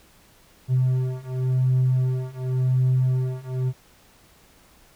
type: beating tone pair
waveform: triangle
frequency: 128 / 128.91 Hz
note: C3 / C3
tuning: -38 / -25 cents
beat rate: 0.91 Hz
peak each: -20 / -19 dBFS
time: 0.68-3.73 s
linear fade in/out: 50 ms
effects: tanh soft clip ceiling -12 dBFS + pink hiss -55 dBFS RMS until 4.95 s